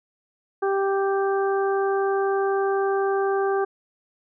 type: harmonic tone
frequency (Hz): 392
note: G4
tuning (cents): 0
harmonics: 1 / 2 / 3 / 4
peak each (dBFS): -21 / -27 / -31 / -33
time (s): 0.62-3.65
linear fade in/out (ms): 10
effects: none